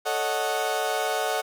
30% pulse chord, D# half-diminished seventh, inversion second, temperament equal, 440 / 554.4 / 622.3 / 740 Hz, A4 / C#5 / D#5 / F#5, 0 / 0 / 0 / 0 cents, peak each -28 / -30 / -28 / -25 dBFS, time 0.05-1.42 s, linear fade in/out 20 ms, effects none

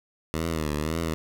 10% pulse tone with vibrato, 78.3 Hz, D#2, 11 cents sharp, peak -18 dBFS, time 0.34-1.14 s, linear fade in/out 0 ms, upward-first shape triangle, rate 1.9 Hz, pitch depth 120 cents each way, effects none

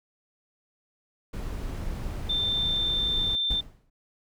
brown noise, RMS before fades -33 dBFS, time 1.33-3.36 s, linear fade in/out 10 ms
sine tone, 3571 Hz, A7, 25 cents sharp, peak -24 dBFS, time 2.29-3.61 s, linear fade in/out 10 ms
brown noise with exponential decay, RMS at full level -29 dBFS, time 3.5-3.9 s, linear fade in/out 5 ms, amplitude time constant 85 ms
effects none

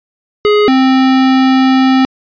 square tone pair in turn, 417.8 / 262.3 Hz, G#4 / C4, +10 / +4 cents, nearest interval minor sixth, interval 806 cents, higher first, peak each -7 dBFS, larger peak neither, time 0.45-0.68 / 0.68-2.05 s, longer second, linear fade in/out 0 ms, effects resampled to 11025 Hz

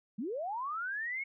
sine linear sweep, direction up, 185.6 to 2217 Hz, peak -34 dBFS, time 0.18-1.24 s, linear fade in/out 10 ms, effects none

